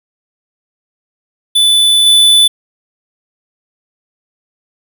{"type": "tone with level steps", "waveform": "square", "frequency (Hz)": 3490, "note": "A7", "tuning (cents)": -15, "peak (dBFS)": [-7, -5], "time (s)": [1.55, 2.48], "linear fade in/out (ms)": 10, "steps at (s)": 2.06, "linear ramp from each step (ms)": 5, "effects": []}